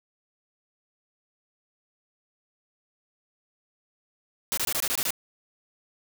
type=noise bursts; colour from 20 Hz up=white; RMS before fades=-27 dBFS; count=8; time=4.52-5.106 s; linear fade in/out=0 ms; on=54 ms; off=22 ms; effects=none